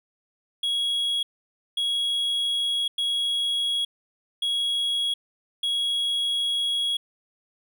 triangle tone bursts at uneven times, 3322 Hz, G#7, in tune, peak -21 dBFS, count 5, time 0.63-1.23 / 1.77-2.88 / 2.98-3.85 / 4.42-5.14 / 5.63-6.97 s, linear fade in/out 5 ms, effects none

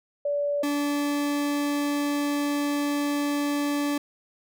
sine / 40% pulse tone pair in turn, 577 / 289.1 Hz, D5 / D4, -31 / -27 cents, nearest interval octave, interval 1196 cents, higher first, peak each -23 dBFS, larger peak neither, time 0.25-0.63 / 0.63-3.98 s, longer second, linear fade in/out 5 ms, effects none

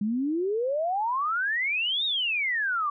sine exponential two-way sweep, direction up then down, 200 to 3800 to 1138 Hz, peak -24 dBFS, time 0.01-2.9 s, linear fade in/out 5 ms, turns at 2.05 s, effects none

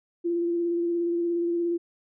sine tone with vibrato, 342.7 Hz, F4, 33 cents flat, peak -23 dBFS, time 0.24-1.78 s, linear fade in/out 20 ms, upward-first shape square, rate 17 Hz, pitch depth 15 cents each way, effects none

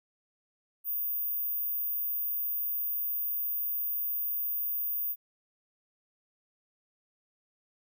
sine tone, 14917 Hz, A#9, in tune, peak -29 dBFS, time 0.84-5.16 s, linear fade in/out 50 ms, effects none

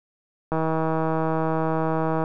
click train, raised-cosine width 1 ms, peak -11 dBFS, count 276, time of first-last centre 0.52-2.239 s, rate 160 Hz, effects none

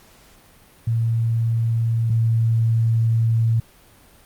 sine tone pair in turn, 114.7 / 113.91 Hz, A#2 / A#2, -28 / -40 cents, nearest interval unison, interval 12 cents, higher first, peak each -17 / -15 dBFS, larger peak second, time 0.87-2.1 / 2.1-3.6 s, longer second, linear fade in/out 5 ms, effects pink hiss -51 dBFS RMS until 4.25 s + Opus 48 kbps

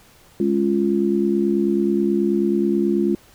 sine chord, Db major, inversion second, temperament just, 207.9 / 277.2 / 346.5 Hz, Ab3 / Db4 / F4, +2 / 0 / -14 cents, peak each -20 / -24 / -19 dBFS, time 0.4-3.15 s, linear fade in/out 2 ms, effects pink hiss -51 dBFS RMS until 3.34 s

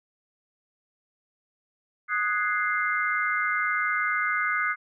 sine chord, Ab dominant seventh, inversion second, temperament equal, 1244.5 / 1480 / 1661.2 / 2093 Hz, Eb6 / Gb6 / Ab6 / C7, 0 / 0 / 0 / 0 cents, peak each -28 / -28 / -33 / -28 dBFS, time 2.08-4.76 s, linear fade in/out 50 ms, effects none

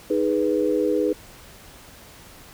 sine chord, G# minor, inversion second, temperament equal, 311.1 / 415.3 / 493.9 Hz, D#4 / G#4 / B4, 0 / 0 / 0 cents, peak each -23 dBFS, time 0.1-1.13 s, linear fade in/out 5 ms, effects pink hiss -46 dBFS RMS until 2.53 s

